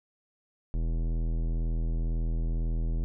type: tone with tanh clipping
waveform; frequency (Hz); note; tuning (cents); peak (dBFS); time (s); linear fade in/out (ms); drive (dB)
sine; 41; E1; -9; -28; 0.74-3.04; 0; 17
effects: none